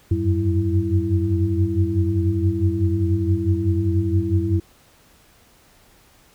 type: tone cluster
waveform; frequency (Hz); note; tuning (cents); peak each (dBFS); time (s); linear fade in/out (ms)
sine; 89.4 / 94.1 / 100 / 190.3 / 331.4; F2 / F#2 / G2 / F#3 / E4; +41 / +30 / +35 / +49 / +9; -22 / -23 / -23 / -30 / -23; 0.11-4.6; 5
effects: pink hiss -54 dBFS RMS until 6.34 s